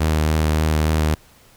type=tone with vibrato; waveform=sawtooth; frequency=77.78 Hz; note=D#2; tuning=in tune; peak=-12 dBFS; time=0-1.15 s; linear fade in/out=10 ms; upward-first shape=sine; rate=3.5 Hz; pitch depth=17 cents each way; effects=pink hiss -51 dBFS RMS until 1.56 s